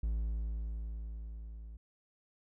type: tone with level ramp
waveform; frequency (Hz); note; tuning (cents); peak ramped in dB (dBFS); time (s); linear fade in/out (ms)
triangle; 55.1; A1; +3; -28 to -43; 0.03-1.77; 5
effects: none